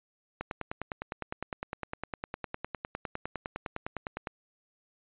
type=click train; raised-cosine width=0.5 ms; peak=-19 dBFS; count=39; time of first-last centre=0.41-4.272 s; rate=9.84 Hz; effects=resampled to 8000 Hz